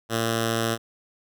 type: tone with notch filter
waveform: 5% pulse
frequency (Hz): 114.1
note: A#2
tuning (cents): -37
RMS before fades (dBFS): -25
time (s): 0.09-0.78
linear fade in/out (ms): 50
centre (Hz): 910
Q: 1.9
effects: none